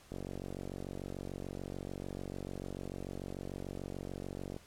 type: click train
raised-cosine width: 2 ms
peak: -28 dBFS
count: 209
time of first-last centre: 0.12-4.564 s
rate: 46.8 Hz
effects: pink hiss -60 dBFS RMS until 4.66 s + low-pass 12000 Hz 12 dB/octave